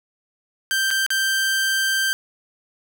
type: tone with dropouts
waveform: sawtooth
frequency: 1568 Hz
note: G6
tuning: in tune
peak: -15 dBFS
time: 0.71-2.13 s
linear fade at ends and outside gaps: 0 ms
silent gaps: 0.905-0.911 / 1.064-1.104 s
effects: none